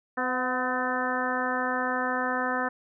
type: harmonic tone with a mistuned harmonic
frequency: 254 Hz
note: B3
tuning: 49 cents sharp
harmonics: 1 / 2 / 3 / 4 / 5 / 6 / 7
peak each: -33 / -33 / -33 / -33 / -33 / -33 / -33 dBFS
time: 0.17-2.69 s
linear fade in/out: 10 ms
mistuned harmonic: 3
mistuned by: -32 cents
effects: none